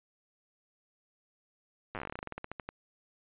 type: slowing click train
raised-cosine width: 0.5 ms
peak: -23 dBFS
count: 22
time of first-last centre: 1.95-2.69 s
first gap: 8 ms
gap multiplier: 1.13
effects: resampled to 8000 Hz